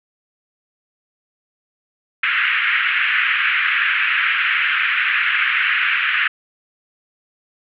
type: band-pass noise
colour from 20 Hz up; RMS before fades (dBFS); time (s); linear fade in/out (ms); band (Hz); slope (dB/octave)
pink; -18; 2.23-6.28; 5; 1400 to 2800; 48
effects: none